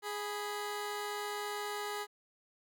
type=tone pair together; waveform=15% pulse; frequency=414.6 / 986 Hz; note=G#4 / B5; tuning=-3 / -3 cents; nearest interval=octave + minor third; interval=1500 cents; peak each=-31 / -38 dBFS; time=0.02-2.07 s; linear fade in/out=50 ms; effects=none